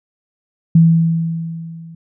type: tone with level ramp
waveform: sine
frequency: 164.81 Hz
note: E3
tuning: in tune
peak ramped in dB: -4 to -33 dBFS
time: 0.75-1.95 s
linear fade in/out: 5 ms
effects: none